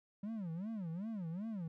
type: tone with vibrato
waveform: triangle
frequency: 191.6 Hz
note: G3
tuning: 39 cents flat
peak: -37 dBFS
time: 0.23-1.68 s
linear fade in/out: 5 ms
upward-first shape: sine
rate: 2.6 Hz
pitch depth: 300 cents each way
effects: none